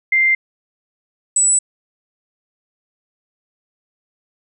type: tone pair in turn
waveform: sine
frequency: 2093 / 7919 Hz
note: C7 / B8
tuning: 0 / +4 cents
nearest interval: octave + major seventh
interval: 2304 cents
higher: second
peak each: -11 dBFS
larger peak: neither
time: 0.12-0.35 / 1.36-1.59 s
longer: neither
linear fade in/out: 5 ms
effects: none